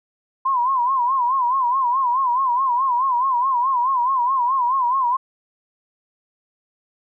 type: tone with vibrato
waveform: sine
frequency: 1018 Hz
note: C6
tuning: 48 cents flat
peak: -16 dBFS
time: 0.45-5.17 s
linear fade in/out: 10 ms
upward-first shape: sine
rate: 4.7 Hz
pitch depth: 120 cents each way
effects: none